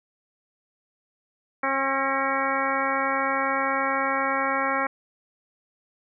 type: harmonic tone with a mistuned harmonic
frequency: 270.4 Hz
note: C#4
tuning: 43 cents flat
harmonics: 1 / 2 / 3 / 4 / 5 / 6 / 7 / 8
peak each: -33 / -30 / -30 / -28 / -29 / -33 / -31 / -32 dBFS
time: 1.63-4.87 s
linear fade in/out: 5 ms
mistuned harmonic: 8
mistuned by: +63 cents
effects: none